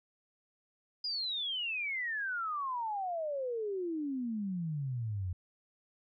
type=exponential sweep; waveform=sine; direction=down; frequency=4978 to 86.8 Hz; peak=-33 dBFS; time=1.04-5.33 s; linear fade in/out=5 ms; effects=none